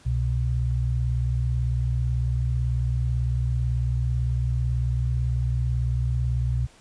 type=tone pair together; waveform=sine; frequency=65.41 / 123.48 Hz; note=C2 / B2; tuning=0 / 0 cents; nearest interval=major seventh; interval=1100 cents; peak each=-24 dBFS; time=0.05-6.67 s; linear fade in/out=20 ms; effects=pink hiss -54 dBFS RMS until 6.8 s + resampled to 22050 Hz